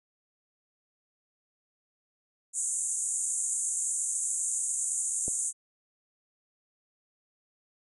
pink band-pass noise, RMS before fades -31 dBFS, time 2.53-5.53 s, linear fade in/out 50 ms, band 6700 to 9700 Hz, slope 96 dB/octave
click, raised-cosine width 2 ms, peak -25 dBFS, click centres 5.281 s
effects none

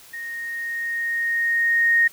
sine tone with level ramp, 1859 Hz, A#6, 5 cents flat, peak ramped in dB -30 to -13 dBFS, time 0.13-2.08 s, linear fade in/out 10 ms, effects white hiss -47 dBFS RMS until 2.12 s

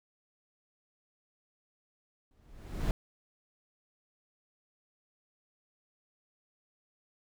brown noise with exponential growth, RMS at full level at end -28 dBFS, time 2.31-2.91 s, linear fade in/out 1 ms, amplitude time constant 130 ms, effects none

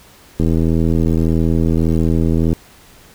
click train, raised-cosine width 3 ms, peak -4 dBFS, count 175, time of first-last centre 0.4-2.53 s, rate 81.7 Hz, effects pink hiss -45 dBFS RMS until 3.14 s

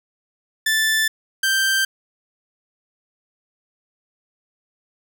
sawtooth tone pair in turn, 1760 / 1568 Hz, A6 / G6, 0 / 0 cents, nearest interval major second, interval 200 cents, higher first, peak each -13 dBFS, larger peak neither, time 0.66-1.08 / 1.43-1.85 s, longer neither, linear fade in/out 5 ms, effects none

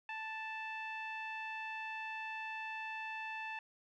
sawtooth tone with low-pass filter, 880 Hz, A5, in tune, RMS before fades -43 dBFS, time 0.09-3.59 s, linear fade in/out 2 ms, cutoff 2400 Hz, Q 5.1, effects none

